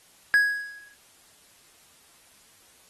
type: tone with exponential decay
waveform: triangle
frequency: 1661.2 Hz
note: G#6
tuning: in tune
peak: -12 dBFS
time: 0.34-0.94 s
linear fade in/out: 0 ms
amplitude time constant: 130 ms
effects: white hiss -57 dBFS RMS until 2.89 s + AAC 32 kbps